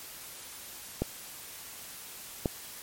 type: clicks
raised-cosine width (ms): 2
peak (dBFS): -14 / -13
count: 2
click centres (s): 1.02 / 2.458
effects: white hiss -45 dBFS RMS until 2.82 s + MP3 64 kbps